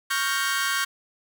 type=chord; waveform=sawtooth; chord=G half-diminished seventh; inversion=second; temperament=equal; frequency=1108.7 / 1396.9 / 1568 / 1864.7 Hz; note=Db6 / F6 / G6 / Bb6; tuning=0 / 0 / 0 / 0 cents; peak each=-25 / -27 / -23 / -27 dBFS; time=0.1-0.85 s; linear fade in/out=10 ms; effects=none